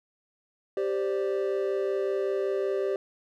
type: chord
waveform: triangle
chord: G suspended fourth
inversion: none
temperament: just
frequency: 392 / 522.7 / 588 Hz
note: G4 / C5 / D5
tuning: 0 / -2 / +2 cents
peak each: -25 / -31 / -31 dBFS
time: 0.77-2.96 s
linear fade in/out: 2 ms
effects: none